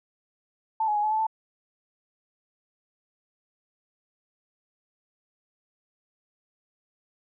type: tone with pitch steps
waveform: sine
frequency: 884 / 842 / 832 / 856 / 871 / 882 Hz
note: A5 / G#5 / G#5 / A5 / A5 / A5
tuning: +8 / +24 / +3 / -48 / -18 / +4 cents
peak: -22 dBFS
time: 0.8-1.268 s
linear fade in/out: 5 ms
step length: 78 ms
effects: none